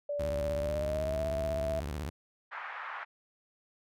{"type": "tone with pitch glide", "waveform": "sine", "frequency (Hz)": [580, 654.8], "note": ["D5", "E5"], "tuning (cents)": [-22, -12], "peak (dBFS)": -31, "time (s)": [0.09, 1.8], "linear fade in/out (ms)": 5, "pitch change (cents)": 210, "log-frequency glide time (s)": [0.57, 1.26]}
{"type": "tone with vibrato", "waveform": "sawtooth", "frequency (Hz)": 72.9, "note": "D2", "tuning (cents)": -12, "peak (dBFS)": -31, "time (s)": [0.19, 2.1], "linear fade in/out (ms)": 10, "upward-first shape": "sine", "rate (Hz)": 16, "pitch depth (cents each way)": 270}
{"type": "band-pass noise", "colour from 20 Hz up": "white", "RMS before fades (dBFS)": -41, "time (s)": [2.51, 3.05], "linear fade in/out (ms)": 20, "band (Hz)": [820, 1800], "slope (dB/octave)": 24}
{"effects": []}